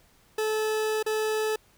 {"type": "tone with dropouts", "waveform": "40% pulse", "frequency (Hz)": 433.4, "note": "A4", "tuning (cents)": -26, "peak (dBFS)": -24, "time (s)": [0.38, 1.56], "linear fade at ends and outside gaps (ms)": 5, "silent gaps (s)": [1.028, 1.062], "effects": ["pink hiss -61 dBFS RMS until 1.77 s"]}